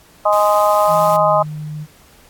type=harmonic tone; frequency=207.7 Hz; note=G#3; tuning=in tune; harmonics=3 / 4 / 5 / 6; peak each=-14 / -17 / -17 / -18 dBFS; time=0.25-1.43 s; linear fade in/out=10 ms
type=noise; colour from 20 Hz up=white; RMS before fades=-33 dBFS; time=0.32-1.17 s; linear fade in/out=10 ms
type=tone with pitch glide; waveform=sine; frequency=162.2 to 152.21 Hz; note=E3 to D#3; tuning=-28 to -38 cents; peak=-24 dBFS; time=0.87-1.87 s; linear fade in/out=50 ms; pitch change=-110 cents; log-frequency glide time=1.14-1.39 s
effects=pink hiss -48 dBFS RMS until 2.29 s + AAC 64 kbps